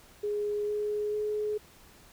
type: tone with pitch steps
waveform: sine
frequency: 415.3 / 418.9 / 422.6 Hz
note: G#4 / G#4 / G#4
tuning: 0 / +15 / +30 cents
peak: -28 dBFS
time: 0.23-1.58 s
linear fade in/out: 10 ms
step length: 450 ms
effects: pink hiss -56 dBFS RMS until 2.12 s